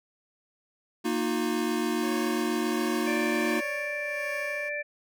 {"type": "chord", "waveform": "square", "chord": "Bb suspended fourth", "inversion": "none", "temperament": "equal with one note detuned", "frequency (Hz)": [233.1, 311.1, 358.4], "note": ["Bb3", "Eb4", "F4"], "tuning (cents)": [0, 0, 45], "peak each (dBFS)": -31, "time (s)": [1.04, 3.61], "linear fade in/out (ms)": 20}
{"type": "tone with tremolo", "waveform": "15% pulse", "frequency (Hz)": 554.4, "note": "C#5", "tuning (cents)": 0, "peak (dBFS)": -30, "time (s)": [2.02, 4.7], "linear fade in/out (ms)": 20, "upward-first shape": "sine", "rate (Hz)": 1.4, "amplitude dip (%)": 60}
{"type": "harmonic tone", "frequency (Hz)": 587.3, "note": "D5", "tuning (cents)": 0, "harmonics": [1, 3, 4], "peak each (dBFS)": [-34, -34, -34], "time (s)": [3.06, 4.83], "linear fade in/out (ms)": 20}
{"effects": []}